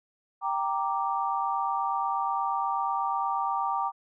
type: chord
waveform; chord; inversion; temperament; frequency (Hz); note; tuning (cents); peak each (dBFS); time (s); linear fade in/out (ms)
sine; G minor; none; equal; 784 / 932.3 / 1174.7; G5 / Bb5 / D6; 0 / 0 / 0; -30; 0.41-3.92; 50
effects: none